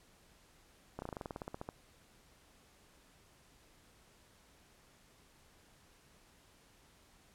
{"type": "slowing click train", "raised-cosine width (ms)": 1, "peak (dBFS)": -27, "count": 15, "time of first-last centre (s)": [0.99, 1.689], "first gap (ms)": 31, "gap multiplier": 1.07, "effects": ["pink hiss -65 dBFS RMS until 7.34 s", "low-pass 12000 Hz 12 dB/octave"]}